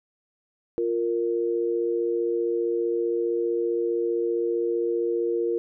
sine tone pair together, 349.2 / 464.5 Hz, F4 / A#4, 0 / -6 cents, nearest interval perfect fourth, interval 494 cents, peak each -25 dBFS, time 0.78-5.58 s, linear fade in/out 0 ms, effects none

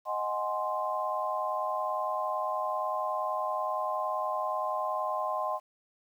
sine chord, Ab dominant seventh, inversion second, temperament equal, 622.3 / 740 / 830.6 / 1046.5 Hz, Eb5 / Gb5 / Ab5 / C6, 0 / 0 / 0 / 0 cents, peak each -34 / -36 / -37 / -32 dBFS, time 0.05-5.6 s, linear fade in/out 50 ms, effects 10-bit

